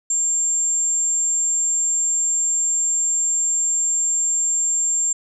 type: tone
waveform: sine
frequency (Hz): 7370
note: A#8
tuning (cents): -21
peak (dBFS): -17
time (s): 0.1-5.13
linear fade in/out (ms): 5
effects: none